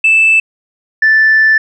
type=tone pair in turn; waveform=sine; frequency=2637 / 1760 Hz; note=E7 / A6; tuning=0 / 0 cents; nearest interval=perfect fifth; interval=700 cents; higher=first; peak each=-4 dBFS; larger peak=neither; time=0.04-0.4 / 1.02-1.58 s; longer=second; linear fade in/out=5 ms; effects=tanh soft clip ceiling -2 dBFS